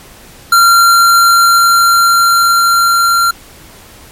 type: tone with level ramp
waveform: square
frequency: 1377 Hz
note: F6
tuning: 25 cents flat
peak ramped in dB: -4 to -8 dBFS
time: 0.52-3.31 s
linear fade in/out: 5 ms
effects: pink hiss -37 dBFS RMS until 4.11 s + MP3 64 kbps